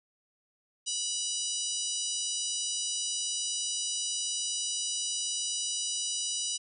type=harmonic tone with a mistuned harmonic; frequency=979 Hz; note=B5; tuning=15 cents flat; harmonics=3 / 4 / 5 / 6 / 7 / 8 / 9; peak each=-37 / -40 / -39 / -36 / -39 / -43 / -37 dBFS; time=0.86-6.58 s; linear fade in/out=20 ms; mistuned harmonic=7; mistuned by=+37 cents; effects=none